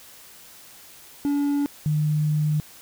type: tone pair in turn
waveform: triangle / sine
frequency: 285.9 / 151.45 Hz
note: D4 / D#3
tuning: -46 / -46 cents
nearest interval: major seventh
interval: 1100 cents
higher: first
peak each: -18 / -19 dBFS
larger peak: first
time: 1.25-1.66 / 1.86-2.6 s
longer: second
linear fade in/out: 0 ms
effects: white hiss -47 dBFS RMS until 2.81 s